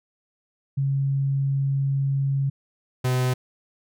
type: tone pair in turn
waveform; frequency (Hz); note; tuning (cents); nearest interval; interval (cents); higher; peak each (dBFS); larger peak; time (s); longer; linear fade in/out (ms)
sine / 45% pulse; 137.5 / 127.16; C#3 / C3; -14 / -49; minor second; 135; first; -20; neither; 0.77-2.5 / 3.04-3.34; first; 10
effects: none